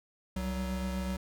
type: tone pair together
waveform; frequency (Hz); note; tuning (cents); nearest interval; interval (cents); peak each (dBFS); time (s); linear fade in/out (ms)
square; 65.2 / 187.53; C2 / F#3; -5 / +24; octave + tritone; 1829; -36 / -35; 0.36-1.17; 5
effects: none